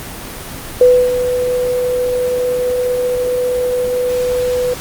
sine tone with ADSR envelope, 497.5 Hz, B4, 13 cents sharp, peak -3 dBFS, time 0.81-4.74 s, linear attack 3 ms, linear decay 290 ms, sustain -10 dB, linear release 6 ms, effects pink hiss -28 dBFS RMS until 4.8 s + Opus 24 kbps

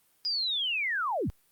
sine linear sweep, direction down, 4978 to 41.2 Hz, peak -27 dBFS, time 0.25-1.3 s, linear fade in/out 0 ms, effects white hiss -67 dBFS RMS until 1.51 s + Opus 32 kbps

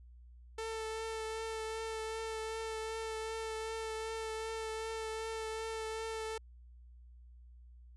sawtooth tone with vibrato, 443.7 Hz, A4, 14 cents sharp, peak -34 dBFS, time 0.58-6.38 s, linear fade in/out 5 ms, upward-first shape triangle, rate 2.6 Hz, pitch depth 19 cents each way, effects added 60 Hz sine -53 dBFS peak until 7.96 s + resampled to 24000 Hz

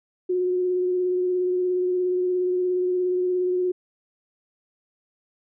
sine tone with vibrato, 363.2 Hz, F#4, 32 cents flat, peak -20 dBFS, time 0.29-3.72 s, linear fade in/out 10 ms, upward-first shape triangle, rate 17 Hz, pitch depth 22 cents each way, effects none

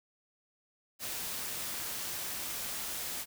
white noise, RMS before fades -38 dBFS, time 0.99-3.26 s, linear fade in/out 50 ms, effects none

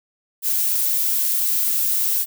violet noise, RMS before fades -20 dBFS, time 0.42-2.26 s, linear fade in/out 50 ms, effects none

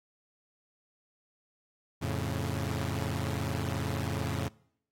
sawtooth chord, F augmented, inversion none, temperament equal, 87.31 / 110 / 138.59 Hz, F2 / A2 / C#3, 0 / 0 / 0 cents, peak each -31 dBFS, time 2.01-4.49 s, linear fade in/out 20 ms, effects noise-tail reverb RT60 0.7 s tail -24 dB re dry + AAC 48 kbps

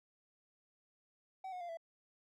triangle tone with pitch steps, 760 / 726.5 / 694.5 / 663.9 Hz, F#5 / F#5 / F5 / E5, +46 / -32 / -10 / +12 cents, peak -40 dBFS, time 1.44-1.772 s, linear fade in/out 5 ms, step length 83 ms, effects none

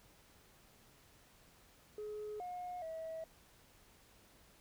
sine tone with pitch steps, 422.6 / 719 / 646 Hz, G#4 / F#5 / E5, +30 / -50 / -35 cents, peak -40 dBFS, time 1.98-3.24 s, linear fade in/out 2 ms, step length 420 ms, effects tanh soft clip ceiling -39 dBFS + pink hiss -65 dBFS RMS until 4.6 s

